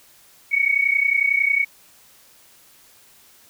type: tone pair together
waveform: sine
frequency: 2217 / 2248 Hz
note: C#7 / C#7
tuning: 0 / +24 cents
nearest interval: unison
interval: 24 cents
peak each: -19 dBFS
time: 0.51-1.65 s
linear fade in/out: 20 ms
effects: white hiss -52 dBFS RMS until 3.49 s